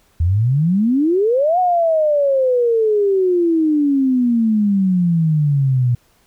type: exponential two-way sweep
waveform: sine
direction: up then down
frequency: 79.1 to 740 to 119.7 Hz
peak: -12 dBFS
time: 0.2-5.95 s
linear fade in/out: 5 ms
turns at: 1.59 s
effects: pink hiss -57 dBFS RMS until 6.26 s